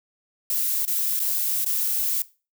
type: noise with dropouts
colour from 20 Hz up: violet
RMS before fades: -24 dBFS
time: 0.5-2.22 s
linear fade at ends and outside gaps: 2 ms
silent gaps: 0.852-0.877 / 1.194-1.2 / 1.646-1.662 s
effects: noise-tail reverb RT60 0.3 s tail -18 dB re dry